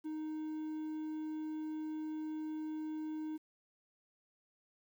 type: tone with quantisation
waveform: triangle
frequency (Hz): 310.6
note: D#4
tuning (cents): -3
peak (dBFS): -36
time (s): 0.04-3.38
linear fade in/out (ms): 20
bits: 11
effects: none